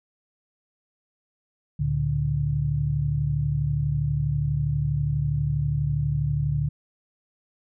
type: tone cluster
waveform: sine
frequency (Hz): 69.8 / 112.9 / 145.2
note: C#2 / A2 / D3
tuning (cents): +13 / +45 / -19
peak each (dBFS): -30 / -28 / -23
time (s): 1.79-6.69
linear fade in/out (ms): 10
effects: none